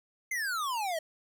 square exponential sweep, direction down, 2125 to 620 Hz, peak -31 dBFS, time 0.31-0.99 s, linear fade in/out 5 ms, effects none

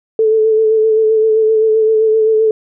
sine tone with vibrato, 438.6 Hz, A4, 6 cents flat, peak -8 dBFS, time 0.19-2.51 s, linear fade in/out 2 ms, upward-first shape sine, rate 7.7 Hz, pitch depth 26 cents each way, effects none

